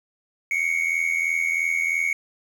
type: tone pair together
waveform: triangle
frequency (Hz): 2172 / 2255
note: C#7 / C#7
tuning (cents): -36 / +29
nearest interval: minor second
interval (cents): 65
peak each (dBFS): -22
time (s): 0.51-2.13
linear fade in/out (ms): 2
effects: 8-bit